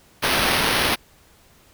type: noise with sample-and-hold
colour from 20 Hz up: violet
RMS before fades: -20 dBFS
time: 0.22-0.96 s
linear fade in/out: 20 ms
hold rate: 7350 Hz
effects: pink hiss -54 dBFS RMS until 1.73 s